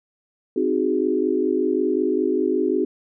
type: chord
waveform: sine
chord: Ab dominant seventh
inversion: first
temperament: equal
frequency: 261.6 / 311.1 / 370 / 415.3 Hz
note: C4 / Eb4 / Gb4 / Ab4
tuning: 0 / 0 / 0 / 0 cents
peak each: -25 / -24 / -22 / -24 dBFS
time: 0.56-2.85 s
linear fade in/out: 5 ms
effects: none